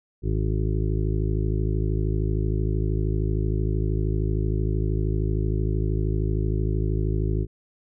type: harmonic tone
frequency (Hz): 53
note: G#1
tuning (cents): +36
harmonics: 1 / 2 / 3 / 5 / 6 / 7 / 8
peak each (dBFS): -24 / -26 / -30 / -37 / -35 / -32 / -38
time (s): 0.22-7.47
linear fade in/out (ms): 50
effects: none